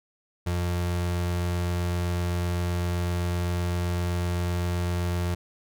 35% pulse tone, 87.8 Hz, F2, 10 cents sharp, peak -23 dBFS, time 0.46-5.35 s, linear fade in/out 10 ms, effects none

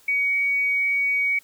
sine tone, 2251 Hz, C#7, 26 cents sharp, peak -19 dBFS, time 0.08-1.39 s, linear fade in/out 5 ms, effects white hiss -55 dBFS RMS until 1.43 s

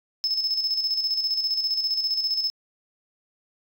sine tone with tremolo, 5220 Hz, E8, 18 cents flat, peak -19 dBFS, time 0.24-2.5 s, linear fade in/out 0 ms, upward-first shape square, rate 15 Hz, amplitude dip 55%, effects tanh soft clip ceiling -18 dBFS

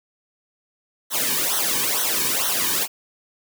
white noise with flanger, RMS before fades -22 dBFS, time 1.1-2.88 s, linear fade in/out 50 ms, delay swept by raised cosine 0.41 to 1.51 ms, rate 2.2 Hz, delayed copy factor -0.95, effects none

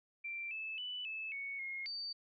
sine tone with pitch steps, 2355 / 2617 / 2981 / 2613 / 2220 / 2150 / 4603 Hz, D7 / E7 / F#7 / E7 / C#7 / C7 / D8, +4 / -13 / +12 / -16 / +2 / +47 / -36 cents, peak -39 dBFS, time 0.24-2.13 s, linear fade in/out 10 ms, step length 270 ms, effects MP3 96 kbps

